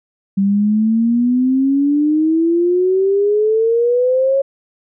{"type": "exponential sweep", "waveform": "sine", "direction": "up", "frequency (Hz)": [193.9, 552], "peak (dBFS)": -11, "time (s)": [0.37, 4.42], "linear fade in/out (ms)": 10, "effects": []}